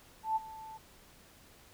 sine tone with ADSR envelope, 880 Hz, A5, in tune, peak -26 dBFS, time 0.23-0.78 s, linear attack 130 ms, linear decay 25 ms, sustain -18 dB, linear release 15 ms, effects pink hiss -59 dBFS RMS until 1.73 s

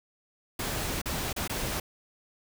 pink noise with dropouts, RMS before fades -32 dBFS, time 0.59-1.8 s, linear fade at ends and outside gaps 5 ms, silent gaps 1.017-1.057 / 1.329-1.363 / 1.477-1.495 s, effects none

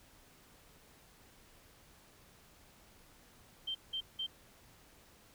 sine tone bursts, 3136 Hz, G7, in tune, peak -35 dBFS, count 3, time 3.67-4.267 s, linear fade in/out 10 ms, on 79 ms, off 180 ms, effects pink hiss -62 dBFS RMS until 5.34 s

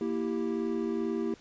triangle chord, E diminished, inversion second, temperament equal, 233.1 / 329.6 / 392 Hz, Bb3 / E4 / G4, 0 / 0 / 0 cents, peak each -31 dBFS, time 0.01-1.34 s, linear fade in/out 2 ms, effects pink hiss -57 dBFS RMS until 1.4 s + resampled to 16000 Hz

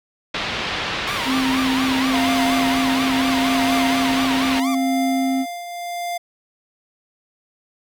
white low-pass noise, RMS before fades -25 dBFS, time 0.34-4.6 s, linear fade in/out 5 ms, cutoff 3800 Hz, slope 24 dB/octave
sawtooth tone with vibrato, 1046.5 Hz, C6, in tune, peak -23 dBFS, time 1.07-4.75 s, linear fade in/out 5 ms, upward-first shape sine, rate 4.2 Hz, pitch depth 230 cents each way
triangle tone with pitch glide, 262.5 to 264.2 Hz, C4 to C4, +6 to +17 cents, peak -16 dBFS, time 1.25-5.46 s, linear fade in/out 50 ms, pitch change +11 cents, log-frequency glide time 1.69-4.36 s
square tone with tremolo, 698.5 Hz, F5, in tune, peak -22 dBFS, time 2.13-6.18 s, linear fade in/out 10 ms, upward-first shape triangle, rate 0.78 Hz, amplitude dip 65%
effects none

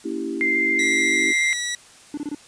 sine chord, A# diminished seventh, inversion none, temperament equal with one note detuned, 233.1 / 282.2 / 329.6 / 392 Hz, A#3 / C#4 / E4 / G4, 0 / +31 / 0 / 0 cents, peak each -33 / -30 / -28 / -31 dBFS, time 0.04-1.33 s, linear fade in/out 20 ms
sine tone with vibrato, 2093 Hz, C7, in tune, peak -18 dBFS, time 0.41-1.53 s, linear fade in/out 0 ms, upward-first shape triangle, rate 14 Hz, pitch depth 12 cents each way
15% pulse tone, 1937 Hz, B6, 34 cents flat, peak -18 dBFS, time 0.79-1.75 s, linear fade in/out 2 ms
triangle tone bursts, 293.7 Hz, D4, in tune, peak -23 dBFS, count 4, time 2.14-2.348 s, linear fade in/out 2 ms, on 34 ms, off 24 ms
effects white hiss -48 dBFS RMS until 2.47 s + resampled to 22050 Hz

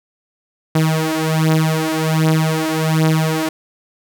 sawtooth beating tone pair, 157.8 / 159.1 Hz, D#3 / D#3, +25 / +39 cents, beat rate 1.3 Hz, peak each -13 dBFS, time 0.75-3.49 s, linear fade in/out 5 ms, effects none

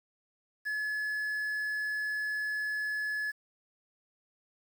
triangle tone with quantisation, 1708 Hz, G#6, 48 cents sharp, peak -29 dBFS, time 0.65-3.32 s, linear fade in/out 20 ms, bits 9, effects none

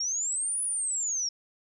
sine linear two-way sweep, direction up then down, 5450 to 9956 to 5450 Hz, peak -27 dBFS, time 0-1.29 s, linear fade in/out 5 ms, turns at 0.62 s, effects none

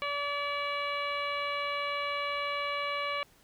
harmonic tone with a mistuned harmonic, 574 Hz, D5, 40 cents flat, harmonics 1 / 2 / 3 / 4 / 5 / 6 / 7, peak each -37 / -34 / -43 / -36 / -41 / -47 / -46 dBFS, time 0.02-3.23 s, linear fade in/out 0 ms, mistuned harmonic 6, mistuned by -19 cents, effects pink hiss -62 dBFS RMS until 3.43 s

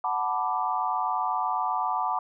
sine chord, B minor seventh, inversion second, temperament equal, 740 / 880 / 987.8 / 1174.7 Hz, F#5 / A5 / B5 / D6, 0 / 0 / 0 / 0 cents, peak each -30 dBFS, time 0.04-2.19 s, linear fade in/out 2 ms, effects none

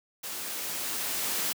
white noise with level ramp, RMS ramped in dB -37 to -29 dBFS, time 0.23-1.53 s, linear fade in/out 10 ms, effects high-pass 150 Hz 12 dB/octave

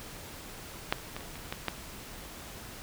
clicks, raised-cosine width 0.3 ms, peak -9 / -30 / -21 / -29 / -27 / -17 / -13 dBFS, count 7, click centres 0.925 / 0.984 / 1.165 / 1.207 / 1.356 / 1.525 / 1.683 s, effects pink hiss -45 dBFS RMS until 2.82 s

